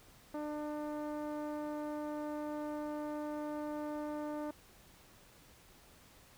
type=tone with low-pass filter; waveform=10% pulse; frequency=299.2 Hz; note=D4; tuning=32 cents sharp; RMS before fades=-40 dBFS; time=0.34-4.51 s; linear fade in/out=5 ms; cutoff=650 Hz; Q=0.71; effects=pink hiss -61 dBFS RMS until 6.37 s